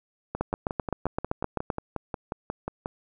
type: two click trains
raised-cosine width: 1 ms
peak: -16 / -12 dBFS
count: 15 / 11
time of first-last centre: 0.35-2.859 / 0.41-1.702 s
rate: 5.58 / 7.74 Hz
effects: none